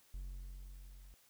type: tone with level ramp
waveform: triangle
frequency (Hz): 45.74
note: F#1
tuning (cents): -19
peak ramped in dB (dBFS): -39 to -52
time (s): 0.14-1.14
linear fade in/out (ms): 0
effects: white hiss -68 dBFS RMS until 1.29 s